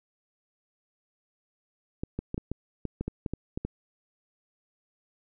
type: clicks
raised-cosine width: 3 ms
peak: -18 dBFS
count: 12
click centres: 2.035 / 2.19 / 2.344 / 2.379 / 2.516 / 2.853 / 3.01 / 3.08 / 3.262 / 3.336 / 3.575 / 3.65 s
effects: none